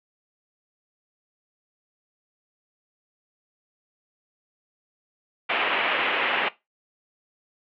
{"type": "low-pass noise", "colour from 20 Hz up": "white", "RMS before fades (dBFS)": -24, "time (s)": [5.49, 6.49], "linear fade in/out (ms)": 10, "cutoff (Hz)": 3000, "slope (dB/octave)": 48, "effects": ["noise-tail reverb RT60 0.2 s tail -18 dB re dry", "high-pass 400 Hz 12 dB/octave"]}